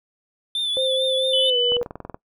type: tone with vibrato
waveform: triangle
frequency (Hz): 3524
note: A7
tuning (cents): +2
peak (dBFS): -20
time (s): 0.55-1.5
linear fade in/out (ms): 2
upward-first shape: triangle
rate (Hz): 4.5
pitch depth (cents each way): 57
type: tone with pitch glide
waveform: sine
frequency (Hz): 524 to 483.3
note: C5 to B4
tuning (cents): +2 to -38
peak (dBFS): -21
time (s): 0.77-1.83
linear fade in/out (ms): 0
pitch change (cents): -140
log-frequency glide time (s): 1.47-1.57
type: tone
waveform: sine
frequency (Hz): 2999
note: F#7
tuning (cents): +23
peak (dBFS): -18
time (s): 1.33-1.77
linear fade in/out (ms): 5
type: click train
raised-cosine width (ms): 1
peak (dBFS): -19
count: 10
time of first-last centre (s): 1.72-2.145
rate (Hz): 21.2
effects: noise-tail reverb RT60 0.1 s tail -21 dB re dry